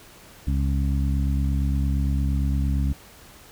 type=harmonic tone; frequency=68.7 Hz; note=C#2; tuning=15 cents flat; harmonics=1 / 2 / 3 / 4; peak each=-21 / -27 / -31 / -33 dBFS; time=0.47-2.93 s; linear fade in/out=5 ms; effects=pink hiss -48 dBFS RMS until 3.51 s